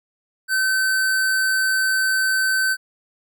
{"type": "tone", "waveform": "square", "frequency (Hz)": 1535, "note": "G6", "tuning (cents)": -37, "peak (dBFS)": -18, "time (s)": [0.48, 2.77], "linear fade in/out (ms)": 50, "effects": []}